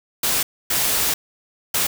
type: noise bursts at uneven times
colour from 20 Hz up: white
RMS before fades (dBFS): -20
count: 3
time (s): 0.23-0.43 / 0.7-1.14 / 1.74-1.87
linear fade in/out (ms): 5
effects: none